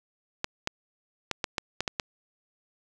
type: clicks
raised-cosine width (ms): 0.2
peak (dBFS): -10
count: 8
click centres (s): 0.444 / 0.674 / 1.313 / 1.442 / 1.582 / 1.806 / 1.878 / 1.998
effects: none